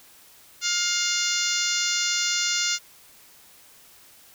harmonic tone, 706 Hz, F5, 19 cents sharp, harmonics 2 / 3 / 4 / 5 / 6 / 7 / 8 / 9 / 10, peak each -31 / -31 / -31 / -31 / -31 / -31 / -31 / -31 / -31 dBFS, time 0.61-2.79 s, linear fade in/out 50 ms, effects white hiss -52 dBFS RMS until 4.34 s

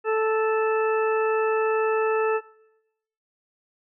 harmonic tone, 438.9 Hz, A4, 4 cents flat, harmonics 1 / 2 / 3 / 4 / 6, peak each -21 / -30 / -29 / -34 / -35 dBFS, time 0.04-2.41 s, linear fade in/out 50 ms, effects noise-tail reverb RT60 0.9 s tail -22 dB re dry

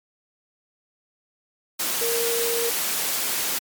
sine tone in noise, 466.9 Hz, A#4, 3 cents sharp, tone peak -24 dBFS, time 2.01-2.7 s, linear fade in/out 10 ms, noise white, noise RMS -25 dBFS, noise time 1.79-3.59 s, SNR -2 dB, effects high-pass 200 Hz 12 dB/octave + MP3 96 kbps

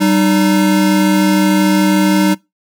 square tone pair together, 192.5 / 305.6 Hz, G3 / D#4, -31 / -31 cents, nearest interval minor sixth, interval 800 cents, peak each -13 / -13 dBFS, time 0-2.35 s, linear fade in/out 20 ms, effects noise-tail reverb RT60 0.2 s tail -22 dB re dry

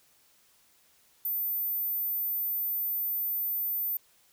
sine tone, 14090 Hz, A9, 1 cent sharp, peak -26 dBFS, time 1.25-3.97 s, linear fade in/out 2 ms, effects tanh soft clip ceiling -26 dBFS + white hiss -64 dBFS RMS until 4.32 s

